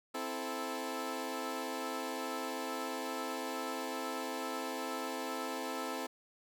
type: chord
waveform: 15% pulse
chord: A minor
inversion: first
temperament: equal with one note detuned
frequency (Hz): 261.6 / 329.6 / 438.7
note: C4 / E4 / A4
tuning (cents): 0 / 0 / -5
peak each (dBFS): -34 / -36 / -35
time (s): 0.14-6.07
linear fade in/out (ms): 10
effects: none